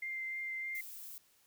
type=tone with vibrato; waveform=sine; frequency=2093 Hz; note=C7; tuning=in tune; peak=-37 dBFS; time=0.02-0.81 s; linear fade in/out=5 ms; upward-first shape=sine; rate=3.3 Hz; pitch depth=10 cents each way
type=noise; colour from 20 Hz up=violet; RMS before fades=-48 dBFS; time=0.75-1.18 s; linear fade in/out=0 ms
effects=white hiss -69 dBFS RMS until 1.46 s